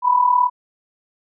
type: tone with amplitude modulation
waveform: sine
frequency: 987.8 Hz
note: B5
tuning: in tune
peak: -9 dBFS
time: 0.02-0.5 s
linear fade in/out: 50 ms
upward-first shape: sine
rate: 38.9 Hz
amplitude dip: 70%
effects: none